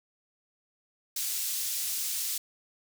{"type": "high-pass noise", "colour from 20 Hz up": "pink", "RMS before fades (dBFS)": -32, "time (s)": [1.16, 2.38], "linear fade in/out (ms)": 5, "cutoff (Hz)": 5500, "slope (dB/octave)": 12, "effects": []}